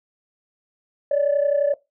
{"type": "tone pair together", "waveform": "sine", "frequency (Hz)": [567, 598.5], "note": ["C#5", "D5"], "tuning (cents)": [39, 33], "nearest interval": "minor second", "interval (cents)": 94, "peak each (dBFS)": [-17, -21], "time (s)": [1.11, 1.74], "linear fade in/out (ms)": 5, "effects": ["noise-tail reverb RT60 0.2 s tail -19 dB re dry", "tanh soft clip ceiling -12 dBFS"]}